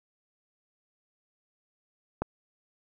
click, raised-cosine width 1 ms, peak -14 dBFS, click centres 2.22 s, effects none

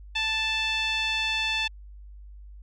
5% pulse tone with low-pass filter, 880 Hz, A5, in tune, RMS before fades -27 dBFS, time 0.15-1.68 s, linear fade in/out 10 ms, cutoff 3100 Hz, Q 3.5, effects added 50 Hz sine -42 dBFS peak until 2.62 s

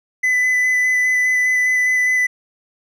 triangle tone with vibrato, 2004 Hz, B6, 25 cents sharp, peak -12 dBFS, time 0.23-2.27 s, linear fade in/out 10 ms, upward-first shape square, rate 4.9 Hz, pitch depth 8 cents each way, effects none

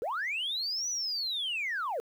sine linear two-way sweep, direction up then down, 406.6 to 6030 to 421.9 Hz, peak -29 dBFS, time 0.02-2 s, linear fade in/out 0 ms, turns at 0.89 s, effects tanh soft clip ceiling -27 dBFS + 10-bit

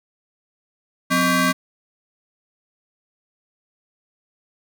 20% pulse ring-modulated tone, 438.7 Hz, A4, 5 cents flat, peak -8 dBFS, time 1.1-1.53 s, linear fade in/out 20 ms, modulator 697 Hz, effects none

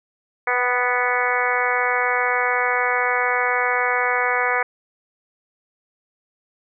harmonic tone with a mistuned harmonic, 246.9 Hz, B3, in tune, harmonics 2 / 3 / 4 / 5 / 6 / 7 / 8 / 9, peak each -26 / -26 / -26 / -26 / -26 / -26 / -26 / -26 dBFS, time 0.47-4.63 s, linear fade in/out 5 ms, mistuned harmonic 3, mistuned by +19 cents, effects none

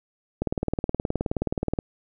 click train, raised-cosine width 2 ms, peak -11 dBFS, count 27, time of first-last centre 0.42-1.788 s, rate 19 Hz, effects none

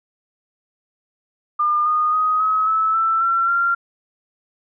sine tone with pitch steps, 1205 / 1228.9 / 1253.3 / 1278.1 / 1303.5 / 1329.3 / 1355.7 / 1382.6 Hz, D6 / D#6 / D#6 / D#6 / E6 / E6 / E6 / F6, +44 / -22 / +12 / +46 / -20 / +14 / +48 / -18 cents, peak -15 dBFS, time 1.59-3.75 s, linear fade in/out 10 ms, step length 270 ms, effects none

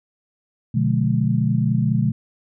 sine chord, B diminished seventh, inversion none, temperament just, 123.47 / 148.16 / 177.8 / 213.4 Hz, B2 / D3 / F3 / Ab3, 0 / +16 / +31 / +47 cents, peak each -20 / -22 / -24 / -22 dBFS, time 0.74-2.12 s, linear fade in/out 10 ms, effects none

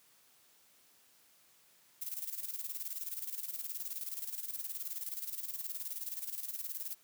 violet noise with tremolo, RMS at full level -39 dBFS, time 2.01-6.95 s, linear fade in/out 10 ms, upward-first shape square, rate 19 Hz, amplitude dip 65%, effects white hiss -66 dBFS RMS until 7.03 s + high-pass 100 Hz 12 dB/octave

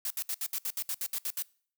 blue noise bursts, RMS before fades -33 dBFS, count 12, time 0.05-1.424 s, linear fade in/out 2 ms, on 54 ms, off 66 ms, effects noise-tail reverb RT60 0.5 s tail -24 dB re dry

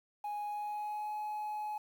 sine tone with pitch glide, 830.6 to 845.6 Hz, G#5 to G#5, 0 to +31 cents, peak -33 dBFS, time 0.24-1.78 s, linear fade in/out 5 ms, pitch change +31 cents, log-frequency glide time 0.46-1.13 s, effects tanh soft clip ceiling -35 dBFS + 10-bit

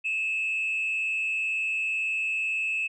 sine tone with frequency modulation, 2600 Hz, E7, 24 cents flat, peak -24 dBFS, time 0.04-2.88 s, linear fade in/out 20 ms, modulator 142 Hz, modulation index 0.45, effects tanh soft clip ceiling -22 dBFS

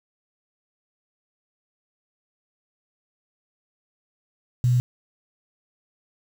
sine tone, 123.47 Hz, B2, in tune, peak -16 dBFS, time 4.64-4.8 s, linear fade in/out 0 ms, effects 7-bit

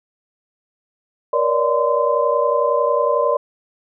sine tone cluster, 474.9 / 569 / 600 / 1030 Hz, A#4 / C#5 / D5 / C6, +32 / +45 / +37 / -28 cents, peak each -20 dBFS, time 1.33-3.37 s, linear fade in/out 5 ms, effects none

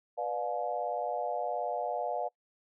sine chord, B diminished seventh, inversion none, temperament just, 493.9 / 592.7 / 711.2 / 853.4 Hz, B4 / D5 / F5 / Ab5, 0 / +16 / +31 / +47 cents, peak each -38 / -36 / -34 / -39 dBFS, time 0.17-2.29 s, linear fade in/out 20 ms, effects noise-tail reverb RT60 0.1 s tail -25 dB re dry

